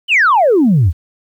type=exponential sweep; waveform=sine; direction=down; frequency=3112 to 73.7 Hz; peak=-6 dBFS; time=0.08-0.93 s; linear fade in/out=50 ms; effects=tanh soft clip ceiling -4 dBFS + 8-bit